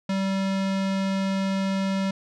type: tone with low-pass filter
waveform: square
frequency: 193.4 Hz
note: G3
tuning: 23 cents flat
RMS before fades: -25 dBFS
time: 0.09-2.11 s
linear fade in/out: 5 ms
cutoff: 5200 Hz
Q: 0.94
effects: none